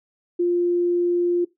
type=tone; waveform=sine; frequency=350 Hz; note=F4; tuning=4 cents sharp; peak=-17 dBFS; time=0.39-1.45 s; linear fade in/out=10 ms; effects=noise-tail reverb RT60 0.2 s tail -21 dB re dry